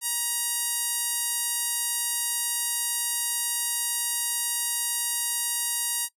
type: tone with band-pass filter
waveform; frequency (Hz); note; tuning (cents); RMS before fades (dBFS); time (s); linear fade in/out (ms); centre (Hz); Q
sawtooth; 949; A#5; +31; -28; 0.01-6.09; 50; 10000; 2.4
effects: noise-tail reverb RT60 0.1 s tail -21 dB re dry